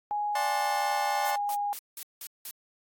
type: tone with pitch glide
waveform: sine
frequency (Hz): 830.6 to 818.2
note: G#5 to G#5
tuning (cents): 0 to -26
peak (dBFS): -27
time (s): 0.11-1.73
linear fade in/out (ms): 0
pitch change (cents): -26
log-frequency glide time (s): 0.28-0.79
type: chord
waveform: 25% pulse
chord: D dominant seventh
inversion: none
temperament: just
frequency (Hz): 587.3 / 734.2 / 881 / 1057.2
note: D5 / F#5 / A5 / C6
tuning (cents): 0 / -14 / +2 / +18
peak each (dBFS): -32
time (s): 0.35-1.36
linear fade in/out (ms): 5
type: noise bursts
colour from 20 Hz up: blue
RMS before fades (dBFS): -38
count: 6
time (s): 1.25-2.51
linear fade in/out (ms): 2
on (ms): 60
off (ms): 180
effects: AAC 64 kbps

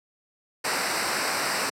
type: noise with comb filter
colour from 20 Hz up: pink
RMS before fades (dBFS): -26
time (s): 0.64-1.7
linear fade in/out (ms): 10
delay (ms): 0.3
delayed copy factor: -0.7
effects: high-pass 200 Hz 12 dB/octave + low-pass 10000 Hz 12 dB/octave

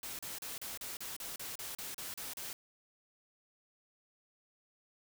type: noise bursts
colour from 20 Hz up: white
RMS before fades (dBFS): -43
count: 13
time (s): 0.03-2.53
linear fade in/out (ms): 2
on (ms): 160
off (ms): 35
effects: none

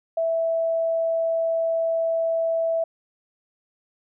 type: tone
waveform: sine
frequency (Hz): 658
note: E5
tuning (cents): -3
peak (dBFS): -20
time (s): 0.17-2.84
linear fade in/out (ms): 5
effects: none

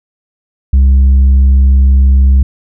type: tone with tanh clipping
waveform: sine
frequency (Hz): 66.7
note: C2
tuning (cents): +34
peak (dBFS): -4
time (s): 0.73-2.43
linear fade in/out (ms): 5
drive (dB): 3
effects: none

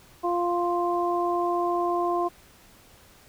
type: harmonic tone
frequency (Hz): 349.2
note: F4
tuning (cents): 0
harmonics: 1 / 2 / 3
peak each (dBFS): -26 / -27 / -28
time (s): 0.23-2.29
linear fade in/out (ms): 20
effects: pink hiss -54 dBFS RMS until 3.28 s

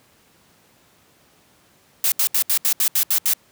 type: noise bursts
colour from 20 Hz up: blue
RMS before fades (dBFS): -18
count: 9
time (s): 2.04-3.336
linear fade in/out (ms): 2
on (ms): 80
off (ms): 72
effects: pink hiss -56 dBFS RMS until 3.51 s + high-pass 100 Hz 12 dB/octave

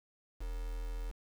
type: tone with quantisation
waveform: sine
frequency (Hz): 41.2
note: E1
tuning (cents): 0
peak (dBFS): -36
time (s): 0.4-1.12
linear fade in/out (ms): 20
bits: 8
effects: none

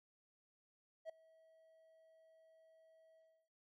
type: tone with ADSR envelope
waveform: triangle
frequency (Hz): 645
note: E5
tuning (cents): -38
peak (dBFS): -40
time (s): 1.05-3.49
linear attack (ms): 44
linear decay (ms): 5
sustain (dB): -24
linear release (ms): 320
effects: none

